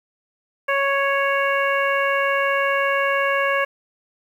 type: harmonic tone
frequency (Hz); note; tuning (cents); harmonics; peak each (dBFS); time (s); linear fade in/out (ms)
554.4; C#5; 0; 1 / 2 / 3 / 4 / 5; -22 / -23 / -23 / -26 / -29; 0.68-3.65; 10
effects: 8-bit